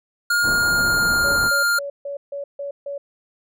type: tone with pitch glide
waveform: square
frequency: 1420 to 1403.7 Hz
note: F6 to F6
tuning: +28 to +8 cents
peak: -17 dBFS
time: 0.3-1.79 s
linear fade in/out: 5 ms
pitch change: -20 cents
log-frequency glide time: 0.43-1.45 s
type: low-pass noise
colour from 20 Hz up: pink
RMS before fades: -29 dBFS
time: 0.42-1.51 s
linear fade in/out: 50 ms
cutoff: 1600 Hz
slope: 48 dB/octave
type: tone bursts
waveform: sine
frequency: 565 Hz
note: C#5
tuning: 33 cents sharp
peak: -26 dBFS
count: 7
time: 1.24-2.98 s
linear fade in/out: 5 ms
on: 120 ms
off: 150 ms
effects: none